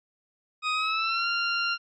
20% pulse tone with pitch glide, 1251 to 1388.1 Hz, D#6 to F6, +9 to -11 cents, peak -20 dBFS, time 0.62-1.78 s, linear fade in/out 50 ms, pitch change +180 cents, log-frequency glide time 0.73-1.28 s, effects resampled to 16000 Hz

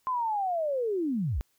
sine linear sweep, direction down, 1046.5 to 41.2 Hz, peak -26 dBFS, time 0.07-1.41 s, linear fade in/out 0 ms, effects white hiss -71 dBFS RMS until 1.58 s

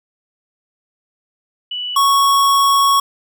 sine / square tone pair in turn, 2959 / 1108.4 Hz, F#7 / C#6, -1 / -1 cents, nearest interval octave + perfect fourth, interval 1700 cents, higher first, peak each -21 / -11 dBFS, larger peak second, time 1.71-1.96 / 1.96-3 s, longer second, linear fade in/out 5 ms, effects none

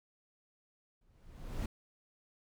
brown noise with exponential growth, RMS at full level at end -32 dBFS, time 1.01-1.66 s, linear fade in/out 5 ms, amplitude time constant 140 ms, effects none

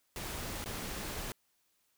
pink noise with dropouts, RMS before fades -40 dBFS, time 0.16-1.32 s, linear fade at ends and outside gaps 1 ms, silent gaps 0.643-0.659 s, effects white hiss -75 dBFS RMS until 1.97 s

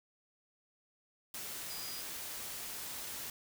sine tone in noise, 4900 Hz, D#8, 27 cents flat, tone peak -46 dBFS, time 1.7-2.01 s, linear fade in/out 2 ms, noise white, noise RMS -43 dBFS, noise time 1.34-3.3 s, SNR -6 dB, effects none

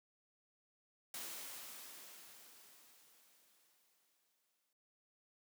white noise with exponential decay, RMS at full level -45 dBFS, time 1.14-4.73 s, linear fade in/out 2 ms, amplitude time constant 780 ms, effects high-pass 200 Hz 12 dB/octave

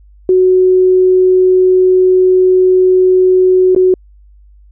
sine tone with dropouts, 370 Hz, F#4, in tune, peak -5 dBFS, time 0.29-3.94 s, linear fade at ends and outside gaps 2 ms, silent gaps 3.749-3.762 s, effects added 50 Hz sine -39 dBFS peak until 4.71 s

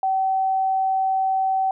sine tone, 765 Hz, G5, 42 cents flat, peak -18 dBFS, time 0.03-1.71 s, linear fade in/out 2 ms, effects none

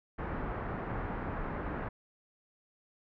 pink low-pass noise, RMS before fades -37 dBFS, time 0.18-1.89 s, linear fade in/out 10 ms, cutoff 1700 Hz, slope 24 dB/octave, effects none

